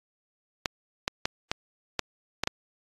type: clicks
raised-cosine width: 0.2 ms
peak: -8 dBFS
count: 7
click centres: 0.658 / 1.079 / 1.255 / 1.515 / 1.993 / 2.436 / 2.474 s
effects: AAC 32 kbps